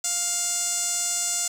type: tone with band-pass filter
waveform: sawtooth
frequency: 702 Hz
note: F5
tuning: 9 cents sharp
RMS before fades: -26 dBFS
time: 0.04-1.48 s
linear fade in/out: 5 ms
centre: 7400 Hz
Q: 5
effects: 7-bit